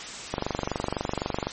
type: click train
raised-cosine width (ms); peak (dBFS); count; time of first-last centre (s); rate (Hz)
1; -12; 28; 0.34-1.47; 23.9
effects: white hiss -37 dBFS RMS until 1.52 s + MP3 32 kbps